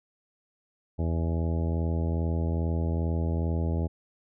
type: harmonic tone with a mistuned harmonic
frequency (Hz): 82.41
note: E2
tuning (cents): 0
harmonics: 1 / 2 / 3 / 4 / 5 / 6 / 7 / 8 / 10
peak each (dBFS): -26 / -32 / -36 / -38 / -40 / -42 / -43 / -44 / -46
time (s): 0.98-3.88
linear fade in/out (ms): 20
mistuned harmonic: 10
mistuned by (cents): +17
effects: none